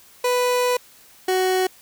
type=tone pair in turn; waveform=30% pulse; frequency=494.7 / 372.4 Hz; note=B4 / F#4; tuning=+3 / +11 cents; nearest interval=perfect fourth; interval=492 cents; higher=first; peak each=-15 dBFS; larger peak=neither; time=0.24-0.77 / 1.28-1.67 s; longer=first; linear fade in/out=5 ms; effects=white hiss -50 dBFS RMS until 1.81 s